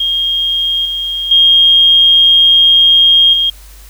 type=tone with level steps; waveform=sine; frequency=3236 Hz; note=G#7; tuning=46 cents flat; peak=-11 / -15 / -4 / -9 dBFS; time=0-3.5 s; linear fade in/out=5 ms; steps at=0.85 / 1.31 / 3.33 s; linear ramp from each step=5 ms; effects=added 50 Hz sine -34 dBFS peak until 3.89 s + white hiss -41 dBFS RMS until 3.89 s